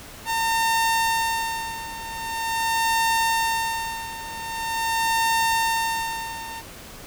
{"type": "tone with tremolo", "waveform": "sawtooth", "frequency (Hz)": 909, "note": "A#5", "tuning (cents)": -44, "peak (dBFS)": -15, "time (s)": [0.25, 6.63], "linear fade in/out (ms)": 50, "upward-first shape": "sine", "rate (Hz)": 0.44, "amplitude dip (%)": 80, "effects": ["pink hiss -41 dBFS RMS until 7.06 s"]}